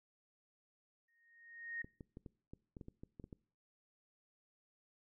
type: tone with exponential growth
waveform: sine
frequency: 1859 Hz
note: A#6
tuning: 5 cents flat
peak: -38 dBFS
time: 1.08-1.82 s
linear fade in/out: 5 ms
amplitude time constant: 160 ms
type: clicks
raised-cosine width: 3 ms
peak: -37 dBFS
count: 12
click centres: 1.845 / 2.008 / 2.171 / 2.262 / 2.535 / 2.768 / 2.812 / 2.884 / 3.035 / 3.198 / 3.241 / 3.328 s
effects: noise-tail reverb RT60 0.5 s tail -23 dB re dry